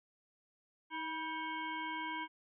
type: harmonic tone with a mistuned harmonic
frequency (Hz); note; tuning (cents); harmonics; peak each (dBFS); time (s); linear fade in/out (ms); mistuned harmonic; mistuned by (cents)
315.7; D#4; +25; 1 / 3 / 5 / 7 / 9 / 10; -46 / -40 / -46 / -45 / -57 / -50; 0.9-2.28; 50; 3; +45
effects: none